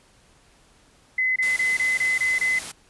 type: tone bursts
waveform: sine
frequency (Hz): 2033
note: B6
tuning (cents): +50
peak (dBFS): -19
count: 7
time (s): 1.18-2.59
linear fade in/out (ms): 5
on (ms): 180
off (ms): 25
type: noise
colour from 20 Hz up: white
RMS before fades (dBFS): -34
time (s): 1.42-2.72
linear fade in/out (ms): 10
effects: pink hiss -57 dBFS RMS until 2.89 s + resampled to 24000 Hz